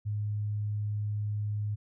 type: tone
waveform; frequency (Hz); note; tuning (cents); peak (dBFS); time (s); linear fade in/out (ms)
sine; 104.6; G#2; +13; -29; 0.05-1.76; 20
effects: none